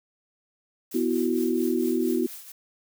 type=noise with tremolo; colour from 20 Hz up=blue; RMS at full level=-39 dBFS; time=0.91-2.52 s; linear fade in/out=5 ms; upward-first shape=triangle; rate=4.4 Hz; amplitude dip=65%
type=chord; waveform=sine; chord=B suspended fourth; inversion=none; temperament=equal; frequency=246.9 / 329.6 / 370 Hz; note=B3 / E4 / F#4; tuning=0 / 0 / 0 cents; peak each=-26 dBFS; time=0.94-2.27 s; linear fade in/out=10 ms
effects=none